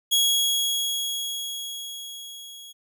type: tone with level ramp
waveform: sawtooth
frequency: 3322 Hz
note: G#7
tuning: in tune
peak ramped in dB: -14 to -38 dBFS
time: 0.11-2.73 s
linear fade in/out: 20 ms
effects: none